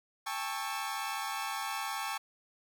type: chord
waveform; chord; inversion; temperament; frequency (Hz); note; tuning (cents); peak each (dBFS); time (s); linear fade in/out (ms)
sawtooth; A dominant seventh; third; equal with one note detuned; 800.9 / 880 / 1108.7 / 1318.5; G5 / A5 / C#6 / E6; +37 / 0 / 0 / 0; -36 / -36 / -35 / -39; 0.26-2.18; 10
effects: none